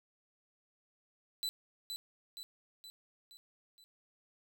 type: tone with echo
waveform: 40% pulse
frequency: 3989 Hz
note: B7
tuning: 17 cents sharp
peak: -33 dBFS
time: 1.43-1.49 s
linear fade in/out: 0 ms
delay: 470 ms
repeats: 5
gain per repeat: -5 dB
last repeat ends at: 3.84 s
effects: none